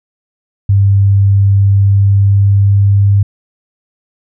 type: tone with pitch glide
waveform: sine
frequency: 99.1 to 100.08 Hz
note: G2 to G2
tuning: +19 to +36 cents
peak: -5 dBFS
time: 0.69-3.23 s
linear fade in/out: 5 ms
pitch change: +17 cents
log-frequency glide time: 1.69-3.04 s
effects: none